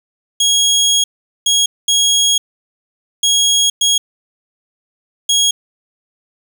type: tone bursts at uneven times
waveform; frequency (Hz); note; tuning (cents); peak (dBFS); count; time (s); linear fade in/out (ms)
25% pulse; 3300; G#7; -12; -7; 6; 0.4-1.04 / 1.46-1.66 / 1.88-2.38 / 3.23-3.7 / 3.81-3.98 / 5.29-5.51; 5
effects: none